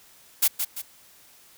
blue noise with echo, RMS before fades -19 dBFS, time 0.42-0.48 s, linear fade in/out 10 ms, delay 170 ms, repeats 2, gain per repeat -7 dB, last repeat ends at 0.82 s, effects white hiss -54 dBFS RMS until 1.57 s

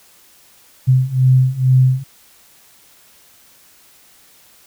sine beating tone pair, 128.1 / 130.3 Hz, C3 / C3, -36 / -7 cents, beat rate 2.2 Hz, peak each -14 / -12 dBFS, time 0.87-2.04 s, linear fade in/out 20 ms, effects white hiss -49 dBFS RMS until 4.66 s

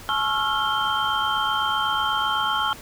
sine tone cluster, 855 / 1091 / 1336 / 1404 / 3142 Hz, A5 / C#6 / E6 / F6 / G7, -50 / -28 / +23 / +9 / +3 cents, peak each -27 dBFS, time 0.09-2.73 s, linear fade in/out 0 ms, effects pink hiss -42 dBFS RMS until 2.81 s

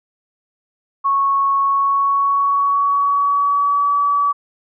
sine tone with pitch glide, 1104 to 1144.9 Hz, C#6 to D6, -7 to -44 cents, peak -13 dBFS, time 1.04-4.33 s, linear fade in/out 20 ms, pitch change +63 cents, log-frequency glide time 1.59-3.95 s, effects none

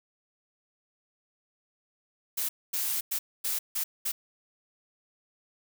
blue noise bursts at uneven times, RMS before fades -30 dBFS, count 6, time 2.37-2.49 / 2.73-3.01 / 3.11-3.19 / 3.44-3.59 / 3.75-3.84 / 4.05-4.12 s, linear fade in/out 10 ms, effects none

